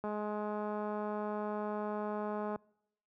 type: click train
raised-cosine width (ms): 1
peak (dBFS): -25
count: 530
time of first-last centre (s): 0.04-2.559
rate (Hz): 210
effects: noise-tail reverb RT60 0.8 s tail -26 dB re dry + high-pass 80 Hz 12 dB/octave